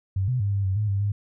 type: tone with pitch steps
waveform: sine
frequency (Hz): 96 / 126.5 / 100.7 / 99.5 / 95.2 / 106 / 98.9 / 102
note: G2 / B2 / G2 / G2 / F#2 / G#2 / G2 / G#2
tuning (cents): -36 / +42 / +47 / +26 / +50 / +36 / +16 / -31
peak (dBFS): -21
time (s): 0.16-1.12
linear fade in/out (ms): 5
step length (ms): 120
effects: none